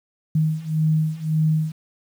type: beating tone pair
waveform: sine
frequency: 155.56 / 157.36 Hz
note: D#3 / D#3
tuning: 0 / +20 cents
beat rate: 1.8 Hz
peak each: -22 / -20 dBFS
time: 0.35-1.72 s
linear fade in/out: 5 ms
effects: 8-bit